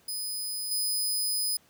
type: tone with level steps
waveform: 15% pulse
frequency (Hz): 5000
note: D#8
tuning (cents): +8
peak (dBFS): -25 / -20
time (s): 0.08-1.57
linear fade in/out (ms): 5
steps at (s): 0.71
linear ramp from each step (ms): 5
effects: pink hiss -62 dBFS RMS until 1.69 s + high-pass 100 Hz 12 dB/octave